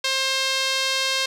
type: tone with band-pass filter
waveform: sawtooth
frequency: 531 Hz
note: C5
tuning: 25 cents sharp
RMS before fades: -23 dBFS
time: 0.04-1.26 s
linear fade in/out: 5 ms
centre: 4000 Hz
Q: 1.4
effects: none